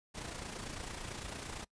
pink noise with amplitude modulation, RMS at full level -41 dBFS, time 0.14-1.65 s, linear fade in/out 20 ms, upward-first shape sine, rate 28.9 Hz, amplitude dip 55%, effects noise-tail reverb RT60 0.1 s tail -23 dB re dry + resampled to 22050 Hz

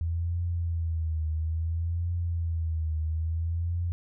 sine tone with vibrato, 82.41 Hz, E2, in tune, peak -26 dBFS, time 0.01-3.92 s, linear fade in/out 0 ms, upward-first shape triangle, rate 0.59 Hz, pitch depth 93 cents each way, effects none

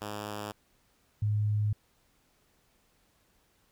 5% pulse / sine tone pair in turn, 104.3 / 105.15 Hz, G#2 / G#2, +8 / +22 cents, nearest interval unison, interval 14 cents, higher second, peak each -25 / -25 dBFS, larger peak neither, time 0.01-0.52 / 1.22-1.73 s, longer neither, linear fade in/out 5 ms, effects pink hiss -69 dBFS RMS until 3.71 s

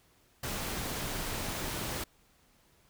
pink noise, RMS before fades -36 dBFS, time 0.43-2.04 s, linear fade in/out 5 ms, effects pink hiss -66 dBFS RMS until 2.89 s

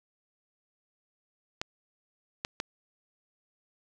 clicks, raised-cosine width 0.2 ms, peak -14 dBFS, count 3, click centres 1.615 / 2.449 / 2.601 s, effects none

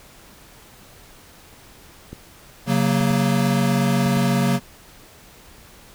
clicks, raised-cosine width 3 ms, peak -21 dBFS, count 5, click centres 2.13 / 3.01 / 3.107 / 4.061 / 4.171 s
square chord, F# major, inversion second, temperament equal with one note detuned, 136.6 / 185 / 233.1 Hz, C#3 / F#3 / A#3, -25 / 0 / 0 cents, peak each -22 dBFS, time 2.66-4.6 s, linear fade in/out 50 ms
effects pink hiss -47 dBFS RMS until 5.94 s

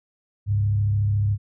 sine tone with frequency modulation, 102.1 Hz, G#2, 29 cents flat, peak -18 dBFS, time 0.46-1.38 s, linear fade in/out 50 ms, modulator 33.9 Hz, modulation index 0.38, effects none

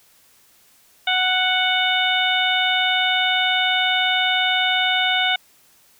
harmonic tone with a mistuned harmonic, 740 Hz, F#5, in tune, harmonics 1 / 2 / 3 / 4 / 5, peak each -23 / -23 / -23 / -23 / -23 dBFS, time 1.07-5.36 s, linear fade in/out 5 ms, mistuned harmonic 5, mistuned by -31 cents, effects white hiss -55 dBFS RMS until 5.99 s

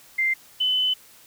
sine tone pair in turn, 2090 / 3021 Hz, C7 / F#7, -2 / +35 cents, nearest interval tritone, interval 637 cents, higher second, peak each -19 dBFS, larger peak neither, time 0.18-0.34 / 0.6-0.94 s, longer second, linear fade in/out 10 ms, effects white hiss -51 dBFS RMS until 1.26 s

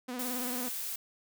sawtooth tone with vibrato, 248.7 Hz, B3, 12 cents sharp, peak -32 dBFS, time 0.08-0.69 s, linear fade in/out 10 ms, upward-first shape sine, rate 18 Hz, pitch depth 53 cents each way
blue noise, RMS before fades -37 dBFS, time 0.19-0.96 s, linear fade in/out 5 ms
effects none

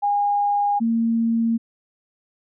sine tone pair in turn, 816 / 229 Hz, G#5 / A#3, -31 / -31 cents, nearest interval octave + minor seventh, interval 2200 cents, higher first, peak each -17 dBFS, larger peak neither, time 0.02-0.8 / 0.8-1.58 s, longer neither, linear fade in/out 20 ms, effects none

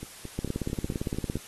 two click trains, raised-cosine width 3 ms, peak -24 / -16 dBFS, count 7 / 18, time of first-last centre 0.03-1.369 / 0.39-1.356 s, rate 4.48 / 17.6 Hz, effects white hiss -47 dBFS RMS until 1.47 s + AAC 32 kbps

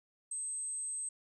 sine tone, 8250 Hz, C9, 25 cents flat, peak -36 dBFS, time 0.31-1.09 s, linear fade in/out 5 ms, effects none

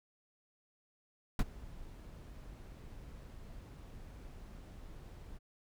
brown noise with ADSR envelope, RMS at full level -26 dBFS, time 1.39-5.39 s, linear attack 3 ms, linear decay 40 ms, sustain -24 dB, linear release 26 ms, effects none

